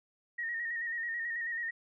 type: tone with vibrato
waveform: sine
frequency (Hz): 1864.7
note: A#6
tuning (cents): 0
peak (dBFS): -33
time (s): 0.38-1.71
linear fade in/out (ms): 10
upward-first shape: square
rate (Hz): 9.2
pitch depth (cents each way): 35
effects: none